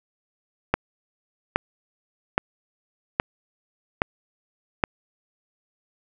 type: click train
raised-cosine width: 0.5 ms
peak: -3 dBFS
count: 6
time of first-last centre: 0.74-4.838 s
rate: 1.22 Hz
effects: none